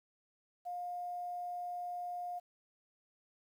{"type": "tone with quantisation", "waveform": "sine", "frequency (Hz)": 710, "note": "F5", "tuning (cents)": 28, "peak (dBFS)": -38, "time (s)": [0.65, 2.4], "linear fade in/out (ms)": 20, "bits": 11, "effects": []}